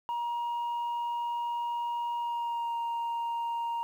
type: tone with pitch glide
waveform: sine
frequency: 948 to 934.4 Hz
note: A#5 to A#5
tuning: +29 to +4 cents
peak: -27 dBFS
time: 0.09-3.83 s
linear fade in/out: 0 ms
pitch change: -25 cents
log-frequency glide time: 2.18-2.75 s
effects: tanh soft clip ceiling -29 dBFS + 10-bit